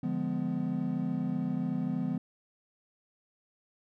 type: chord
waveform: triangle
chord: D diminished seventh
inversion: none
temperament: equal with one note detuned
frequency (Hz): 146.83 / 174.61 / 207.7 / 251.1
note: D3 / F3 / Ab3 / Cb4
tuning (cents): 0 / 0 / 0 / +29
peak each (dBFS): -36 / -32 / -34 / -31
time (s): 0.03-2.18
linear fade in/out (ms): 5
effects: none